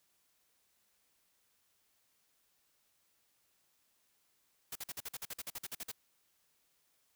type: noise bursts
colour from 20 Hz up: white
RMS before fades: -42 dBFS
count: 15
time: 4.72-5.917 s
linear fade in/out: 5 ms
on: 35 ms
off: 48 ms
effects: white hiss -75 dBFS RMS until 7.15 s